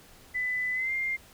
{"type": "tone with pitch glide", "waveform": "sine", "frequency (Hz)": [2000, 2107], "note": ["B6", "C7"], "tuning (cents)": [21, 12], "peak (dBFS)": -27, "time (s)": [0.34, 1.17], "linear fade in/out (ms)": 20, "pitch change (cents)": 91, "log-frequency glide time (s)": [0.73, 0.92], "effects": ["pink hiss -54 dBFS RMS until 1.33 s"]}